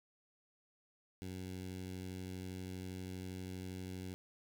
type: tone with notch filter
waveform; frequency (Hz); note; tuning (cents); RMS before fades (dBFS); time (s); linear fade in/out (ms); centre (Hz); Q
15% pulse; 92.5; F#2; 0; -45; 1.22-4.14; 0; 1100; 0.75
effects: none